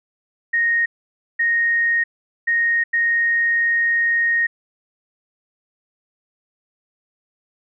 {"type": "tone bursts at uneven times", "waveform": "sine", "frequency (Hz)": 1862, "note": "A#6", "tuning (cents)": -2, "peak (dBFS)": -15, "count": 4, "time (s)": [[0.53, 0.86], [1.39, 2.04], [2.47, 2.84], [2.93, 4.47]], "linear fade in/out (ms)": 10, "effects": []}